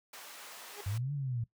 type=high-pass noise; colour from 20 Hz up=pink; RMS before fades=-49 dBFS; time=0.13-0.98 s; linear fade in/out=5 ms; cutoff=700 Hz; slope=12 dB/octave
type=tone with exponential growth; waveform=30% pulse; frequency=410 Hz; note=G#4; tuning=22 cents flat; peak=-38 dBFS; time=0.68-0.81 s; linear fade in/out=5 ms; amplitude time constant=28 ms
type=linear two-way sweep; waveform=sine; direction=up then down; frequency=92.5 to 146.83 to 112.1 Hz; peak=-32 dBFS; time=0.86-1.44 s; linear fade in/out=5 ms; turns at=1.13 s
effects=noise-tail reverb RT60 0.1 s tail -18 dB re dry